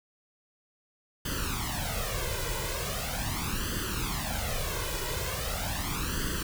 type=noise with flanger; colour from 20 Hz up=pink; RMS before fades=-32 dBFS; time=1.25-6.43 s; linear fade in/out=5 ms; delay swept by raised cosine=0.64 to 2.04 ms; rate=0.4 Hz; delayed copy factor=+0.8; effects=none